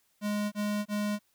square tone bursts, 207.7 Hz, G#3, in tune, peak -29 dBFS, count 3, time 0.21-1.192 s, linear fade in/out 50 ms, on 310 ms, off 26 ms, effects white hiss -71 dBFS RMS until 1.34 s

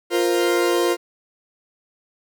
40% pulse chord, F suspended fourth, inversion none, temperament equal, 349.2 / 466.2 / 523.3 Hz, F4 / Bb4 / C5, 0 / 0 / 0 cents, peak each -18 / -22 / -24 dBFS, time 0.1-0.97 s, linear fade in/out 50 ms, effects none

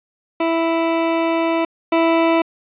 20% pulse tone pair in turn, 330 / 330 Hz, E4 / E4, +2 / +2 cents, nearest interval unison, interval 0 cents, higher neither, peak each -11 / -8 dBFS, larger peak second, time 0.4-1.65 / 1.92-2.42 s, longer first, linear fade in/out 5 ms, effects resampled to 8000 Hz + 8-bit

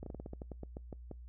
slowing click train, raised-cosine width 2 ms, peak -30 dBFS, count 13, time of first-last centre 0.03-1.113 s, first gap 33 ms, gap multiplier 1.17, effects noise-tail reverb RT60 0.2 s tail -26 dB re dry + added 60 Hz sine -47 dBFS peak until 1.28 s

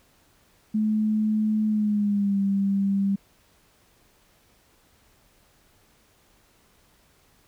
sine tone with pitch glide, 215.1 to 197.25 Hz, A3 to G3, -39 to +11 cents, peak -20 dBFS, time 0.74-3.16 s, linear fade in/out 10 ms, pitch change -150 cents, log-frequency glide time 1.67-2.39 s, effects pink hiss -61 dBFS RMS until 7.47 s

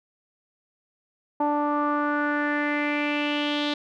sawtooth tone with low-pass filter sweep, 293.7 Hz, D4, in tune, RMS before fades -25 dBFS, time 1.4-3.74 s, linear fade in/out 5 ms, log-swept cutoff 900 to 3700 Hz, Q 4.6, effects none

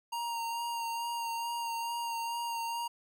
square tone with vibrato, 932.3 Hz, A#5, in tune, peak -34 dBFS, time 0.12-2.88 s, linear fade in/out 10 ms, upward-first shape sine, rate 2.3 Hz, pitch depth 19 cents each way, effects none

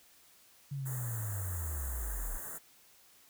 sine linear sweep, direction down, 142.2 to 32 Hz, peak -35 dBFS, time 0.71-2.38 s, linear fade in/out 10 ms
white band-stop noise, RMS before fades -43 dBFS, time 0.85-2.59 s, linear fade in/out 20 ms, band 1900 to 6600 Hz, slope 96 dB/octave
effects white hiss -62 dBFS RMS until 3.29 s

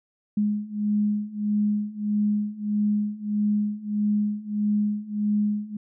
sine beating tone pair, 207.7 / 209.3 Hz, G#3 / G#3, 0 / +14 cents, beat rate 1.6 Hz, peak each -26 / -24 dBFS, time 0.37-5.77 s, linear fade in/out 5 ms, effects none

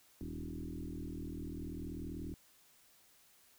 sine tone with frequency modulation, 178.9 Hz, F3, 42 cents sharp, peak -40 dBFS, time 0.21-2.34 s, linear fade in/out 0 ms, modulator 40.3 Hz, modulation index 4, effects white hiss -66 dBFS RMS until 3.58 s

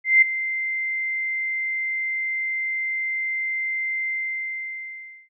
sine tone with ADSR envelope, 2084 Hz, C7, 7 cents flat, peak -9 dBFS, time 0.04-5.29 s, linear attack 180 ms, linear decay 7 ms, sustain -14 dB, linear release 1200 ms, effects none

